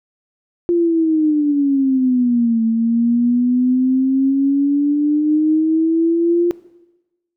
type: exponential two-way sweep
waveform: sine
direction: down then up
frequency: 349.2 to 224.3 to 349.2 Hz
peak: -12 dBFS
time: 0.69-6.51 s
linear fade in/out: 0 ms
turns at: 2.64 s
effects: noise-tail reverb RT60 1.0 s tail -18 dB re dry